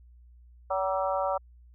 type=harmonic tone with a mistuned harmonic; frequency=190 Hz; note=F#3; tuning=46 cents sharp; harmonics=3 / 4 / 5 / 6 / 7; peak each=-29 / -31 / -33 / -35 / -36 dBFS; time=0.7-1.38 s; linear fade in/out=10 ms; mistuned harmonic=6; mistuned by=+45 cents; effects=added 60 Hz sine -51 dBFS peak until 1.74 s